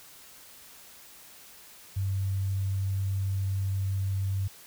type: tone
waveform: sine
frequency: 97 Hz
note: G2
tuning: 18 cents flat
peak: -26 dBFS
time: 1.96-4.48 s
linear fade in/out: 10 ms
effects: white hiss -51 dBFS RMS until 4.66 s